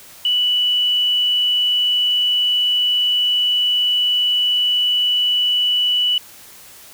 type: tone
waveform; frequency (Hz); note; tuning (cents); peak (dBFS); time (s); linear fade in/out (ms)
sine; 2960; F#7; 0; -14; 0.25-6.18; 2
effects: white hiss -42 dBFS RMS until 6.93 s